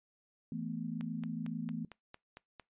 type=chord; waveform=sine; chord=E suspended fourth; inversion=none; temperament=equal; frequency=164.81 / 220 / 246.9 Hz; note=E3 / A3 / B3; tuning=0 / 0 / 0 cents; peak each=-41 / -40 / -41 dBFS; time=0.52-1.85 s; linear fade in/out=2 ms
type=click train; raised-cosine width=0.3 ms; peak=-32 dBFS; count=8; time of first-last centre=1.01-2.597 s; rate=4.41 Hz
effects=noise-tail reverb RT60 0.2 s tail -23 dB re dry + resampled to 8000 Hz